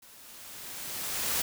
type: noise with level ramp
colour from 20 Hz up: white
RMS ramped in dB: -54 to -28 dBFS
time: 0.02-1.42 s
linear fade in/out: 5 ms
effects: none